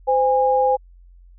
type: tone pair together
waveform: sine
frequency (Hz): 514.7 / 818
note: C5 / G#5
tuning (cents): -29 / -26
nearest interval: minor sixth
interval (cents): 803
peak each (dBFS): -17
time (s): 0.07-0.77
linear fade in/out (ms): 20
effects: added 44 Hz sine -44 dBFS peak until 1.38 s